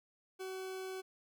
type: tone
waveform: 40% pulse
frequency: 377.3 Hz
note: F#4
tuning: 34 cents sharp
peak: -40 dBFS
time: 0.39-1.02 s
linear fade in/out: 20 ms
effects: none